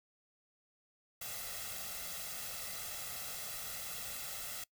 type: noise with comb filter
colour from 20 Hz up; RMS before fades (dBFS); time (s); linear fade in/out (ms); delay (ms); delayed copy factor
white; -43; 1.21-4.64; 5; 1.5; +0.7
effects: noise-tail reverb RT60 0.1 s tail -22 dB re dry